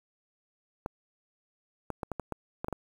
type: clicks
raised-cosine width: 1 ms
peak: -19 dBFS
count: 9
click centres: 0.861 / 1.903 / 2.032 / 2.117 / 2.197 / 2.323 / 2.645 / 2.684 / 2.727 s
effects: 8-bit